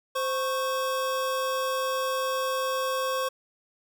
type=tone pair together; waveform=square; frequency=520 / 1102.5 Hz; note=C5 / C#6; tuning=-11 / -10 cents; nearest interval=octave + minor second; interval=1301 cents; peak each=-29 / -30 dBFS; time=0.15-3.29 s; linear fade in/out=10 ms; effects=none